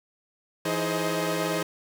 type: tone cluster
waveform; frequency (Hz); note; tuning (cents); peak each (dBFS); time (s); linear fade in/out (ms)
sawtooth; 167.3 / 316.7 / 420.4 / 524 / 625; E3 / D#4 / G#4 / C5 / D#5; +26 / +31 / +21 / +2 / +8; -28; 0.65-1.63; 5
effects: none